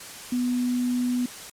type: tone in noise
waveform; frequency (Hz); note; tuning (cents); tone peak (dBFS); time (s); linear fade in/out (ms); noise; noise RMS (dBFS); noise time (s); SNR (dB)
sine; 247.2; B3; +2; -22; 0.32-1.26; 5; white; -40; 0-1.5; +15
effects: low-pass 11000 Hz 12 dB/octave + Opus 48 kbps